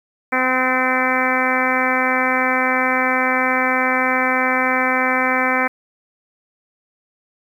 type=harmonic tone; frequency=256.9 Hz; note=C4; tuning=32 cents flat; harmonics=1 / 2 / 3 / 4 / 5 / 6 / 7 / 8 / 9; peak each=-24 / -24 / -24 / -24 / -24 / -24 / -24 / -24 / -24 dBFS; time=0.32-5.68 s; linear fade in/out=10 ms; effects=8-bit